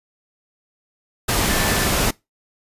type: tone in noise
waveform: sine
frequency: 1760 Hz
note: A6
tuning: in tune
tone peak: -28 dBFS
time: 1.49-1.88 s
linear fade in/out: 10 ms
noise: pink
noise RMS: -19 dBFS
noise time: 1.28-2.11 s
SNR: -12 dB
effects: noise-tail reverb RT60 0.2 s tail -22 dB re dry + resampled to 32000 Hz